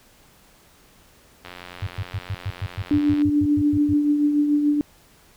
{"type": "click train", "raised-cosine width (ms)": 0.3, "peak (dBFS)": -21, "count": 159, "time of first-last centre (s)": [1.45, 3.219], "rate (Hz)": 89.3}
{"type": "tone bursts", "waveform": "sine", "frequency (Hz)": 98, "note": "G2", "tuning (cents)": 0, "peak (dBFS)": -23, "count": 14, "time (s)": [1.82, 3.936], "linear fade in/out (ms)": 5, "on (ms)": 49, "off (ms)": 110}
{"type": "tone with tremolo", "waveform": "sine", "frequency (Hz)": 293.7, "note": "D4", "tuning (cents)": 0, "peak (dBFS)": -14, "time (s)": [2.91, 4.81], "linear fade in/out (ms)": 0, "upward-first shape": "triangle", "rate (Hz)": 6.9, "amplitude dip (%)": 50}
{"effects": ["pink hiss -54 dBFS RMS until 5.36 s"]}